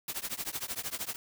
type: noise with tremolo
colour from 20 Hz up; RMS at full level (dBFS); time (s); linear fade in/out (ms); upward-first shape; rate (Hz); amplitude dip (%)
white; -33; 0.08-1.16; 2; triangle; 13; 100
effects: none